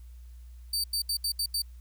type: tone bursts at uneven times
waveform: sawtooth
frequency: 4612 Hz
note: D8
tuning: 32 cents flat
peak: -24 dBFS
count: 6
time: 0.73-0.84 / 0.93-1.02 / 1.09-1.17 / 1.24-1.32 / 1.39-1.46 / 1.54-1.62 s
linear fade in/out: 5 ms
effects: added 60 Hz sine -44 dBFS peak until 1.8 s + white hiss -67 dBFS RMS until 1.8 s